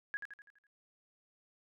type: tone with echo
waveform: sine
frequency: 1661.2 Hz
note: G#6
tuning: in tune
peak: -34 dBFS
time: 0.14-0.17 s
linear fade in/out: 0 ms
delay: 83 ms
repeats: 6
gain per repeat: -6 dB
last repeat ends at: 0.668 s
effects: none